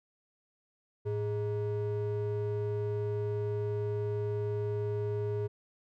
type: ring-modulated tone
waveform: triangle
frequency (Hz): 261.6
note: C4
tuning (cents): 0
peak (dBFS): -25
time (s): 1.05-5.48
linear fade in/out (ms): 20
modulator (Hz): 153
effects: none